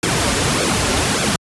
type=noise with flanger; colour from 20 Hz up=pink; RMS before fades=-17 dBFS; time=0.03-1.36 s; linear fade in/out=2 ms; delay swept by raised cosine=1 to 6.3 ms; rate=1.7 Hz; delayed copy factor=-0.7; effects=high-pass 60 Hz 12 dB/octave + resampled to 24000 Hz